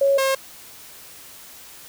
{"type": "tone pair in turn", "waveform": ["sine", "sawtooth"], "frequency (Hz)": [553, 536.3], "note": ["C#5", "C5"], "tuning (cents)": [-4, 43], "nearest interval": "minor second", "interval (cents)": 53, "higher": "first", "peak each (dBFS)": -14, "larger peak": "neither", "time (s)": [[0.01, 0.18], [0.18, 0.35]], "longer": "neither", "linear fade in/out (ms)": 5, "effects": ["white hiss -43 dBFS RMS until 1.88 s"]}